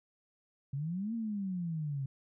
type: exponential two-way sweep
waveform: sine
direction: up then down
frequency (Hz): 132.5 to 233.9 to 132.5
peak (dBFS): -33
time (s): 0.73-2.06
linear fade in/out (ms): 5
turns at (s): 1.14
effects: none